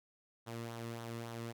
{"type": "tone with flanger", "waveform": "sawtooth", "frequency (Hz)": 116.1, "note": "A#2", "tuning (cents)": -7, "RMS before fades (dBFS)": -44, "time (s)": [0.46, 1.53], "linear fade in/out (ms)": 20, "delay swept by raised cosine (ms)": [0.4, 1.33], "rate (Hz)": 3.6, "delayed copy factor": -0.5, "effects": []}